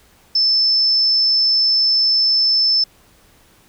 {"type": "tone", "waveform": "sine", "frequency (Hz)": 5274, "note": "E8", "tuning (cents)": 0, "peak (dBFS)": -12, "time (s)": [0.35, 2.84], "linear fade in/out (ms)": 5, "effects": ["pink hiss -52 dBFS RMS until 3.68 s"]}